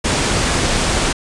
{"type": "low-pass noise", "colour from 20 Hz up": "pink", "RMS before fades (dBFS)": -17, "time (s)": [0.04, 1.13], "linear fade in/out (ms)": 10, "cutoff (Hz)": 9600, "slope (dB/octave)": 48, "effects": ["resampled to 24000 Hz"]}